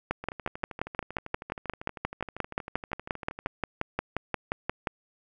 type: two click trains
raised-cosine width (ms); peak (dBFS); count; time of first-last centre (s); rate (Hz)
0.5; -12 / -23; 28 / 42; 0.11-4.872 / 0.24-3.468; 5.67 / 12.7
effects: none